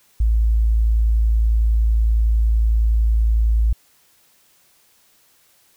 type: tone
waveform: sine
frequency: 55.4 Hz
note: A1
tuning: 13 cents sharp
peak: -13 dBFS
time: 0.2-3.73 s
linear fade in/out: 5 ms
effects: white hiss -57 dBFS RMS until 5.76 s